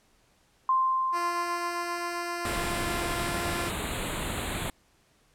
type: tone with exponential decay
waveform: sine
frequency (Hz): 1046.5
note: C6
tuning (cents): 0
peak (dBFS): -20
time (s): 0.69-3.78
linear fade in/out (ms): 2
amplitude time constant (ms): 670
type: tone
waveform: 10% pulse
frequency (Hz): 346.3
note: F4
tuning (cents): -15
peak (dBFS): -23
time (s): 1.12-3.72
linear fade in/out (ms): 50
type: band-stop noise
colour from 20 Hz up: pink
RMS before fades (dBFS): -32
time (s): 2.45-4.7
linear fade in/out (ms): 2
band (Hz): 4200 to 7000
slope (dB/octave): 96
effects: pink hiss -65 dBFS RMS until 5.34 s + low-pass 11000 Hz 12 dB/octave